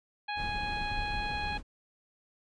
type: harmonic tone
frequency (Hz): 830.6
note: G#5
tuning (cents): 0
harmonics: 1 / 2 / 3 / 4 / 5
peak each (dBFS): -35 / -39 / -39 / -45 / -44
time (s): 0.28-1.58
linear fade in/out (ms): 10
type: noise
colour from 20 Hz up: brown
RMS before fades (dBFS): -38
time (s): 0.35-1.63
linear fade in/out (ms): 50
effects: resampled to 22050 Hz